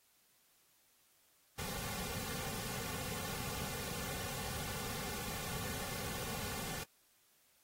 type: noise with comb filter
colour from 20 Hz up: pink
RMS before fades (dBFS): -42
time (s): 1.58-6.84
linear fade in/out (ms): 10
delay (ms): 3.1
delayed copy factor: -1
effects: white hiss -71 dBFS RMS until 7.63 s + AAC 48 kbps